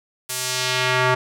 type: tone with band-pass filter sweep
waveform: square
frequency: 127.5 Hz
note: C3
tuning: 44 cents flat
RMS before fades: -21 dBFS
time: 0.29-1.15 s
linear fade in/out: 10 ms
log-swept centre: 11000 to 1200 Hz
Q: 0.89
effects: none